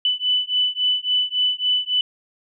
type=beating tone pair; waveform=sine; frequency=2989 / 2992.6 Hz; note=F#7 / F#7; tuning=+17 / +19 cents; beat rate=3.6 Hz; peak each=-21 dBFS; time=0.05-2.01 s; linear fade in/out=2 ms; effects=none